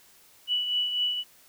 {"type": "tone with tremolo", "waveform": "sine", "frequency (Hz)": 2955, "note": "F#7", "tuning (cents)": -3, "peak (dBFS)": -22, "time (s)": [0.47, 1.24], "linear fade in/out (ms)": 50, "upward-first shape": "triangle", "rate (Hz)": 4, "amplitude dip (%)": 55, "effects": ["white hiss -57 dBFS RMS until 1.48 s"]}